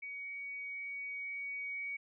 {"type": "tone with level ramp", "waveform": "sine", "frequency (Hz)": 2251, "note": "C#7", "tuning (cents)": 26, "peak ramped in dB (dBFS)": [-41, -37], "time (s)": [0.02, 1.97], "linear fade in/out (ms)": 10, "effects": []}